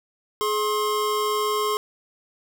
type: tone pair together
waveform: square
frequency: 423 / 1066 Hz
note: G#4 / C6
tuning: +32 / +32 cents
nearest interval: octave + major third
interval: 1600 cents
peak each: -25 dBFS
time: 0.41-1.77 s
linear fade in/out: 0 ms
effects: none